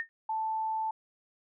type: tone with exponential decay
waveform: sine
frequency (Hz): 1829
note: A#6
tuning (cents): -33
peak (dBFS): -27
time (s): 0-0.09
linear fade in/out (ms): 0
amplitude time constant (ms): 19
type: tone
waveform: sine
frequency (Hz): 880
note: A5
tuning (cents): 0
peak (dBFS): -29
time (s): 0.29-0.91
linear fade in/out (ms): 5
effects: none